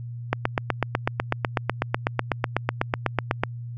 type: click train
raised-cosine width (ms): 0.5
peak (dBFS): -5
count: 26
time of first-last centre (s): 0.33-3.436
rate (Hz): 8.05
effects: added 119 Hz sine -32 dBFS peak until 3.77 s